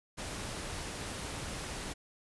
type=noise; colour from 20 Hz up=pink; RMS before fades=-40 dBFS; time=0.17-1.94 s; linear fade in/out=20 ms; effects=resampled to 24000 Hz